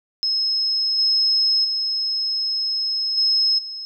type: tone with level steps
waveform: sine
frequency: 5170 Hz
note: E8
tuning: 34 cents flat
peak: -18 / -15 / -20 / -15 / -29 dBFS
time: 0.23-3.85 s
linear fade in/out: 0 ms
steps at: 0.98 / 1.64 / 3.17 / 3.58 s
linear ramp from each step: 10 ms
effects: none